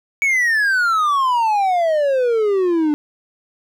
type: exponential sweep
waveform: triangle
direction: down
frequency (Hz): 2270 to 291.9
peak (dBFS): -12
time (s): 0.22-2.94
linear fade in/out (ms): 0
effects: none